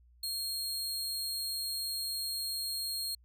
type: tone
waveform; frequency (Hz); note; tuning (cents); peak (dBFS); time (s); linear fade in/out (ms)
sawtooth; 4249; C8; +26; -31; 0.23-3.15; 5
effects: added 60 Hz sine -59 dBFS peak until 3.24 s